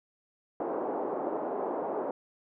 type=band-pass noise; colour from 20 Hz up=pink; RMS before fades=-33 dBFS; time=0.6-2.11 s; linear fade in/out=2 ms; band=310 to 880 Hz; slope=24 dB/octave; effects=none